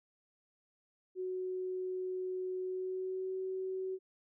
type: tone with pitch glide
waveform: sine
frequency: 370 to 376.7 Hz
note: F#4 to F#4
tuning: 0 to +31 cents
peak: -35 dBFS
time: 1.15-3.99 s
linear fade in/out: 50 ms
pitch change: +31 cents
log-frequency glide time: 2.6-3.35 s
effects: none